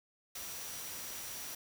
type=tone in noise; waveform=sine; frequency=5810 Hz; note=F#8; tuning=32 cents flat; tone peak=-50 dBFS; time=0.35-1.55 s; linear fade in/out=5 ms; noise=white; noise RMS=-44 dBFS; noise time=0.35-1.55 s; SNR=-9 dB; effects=none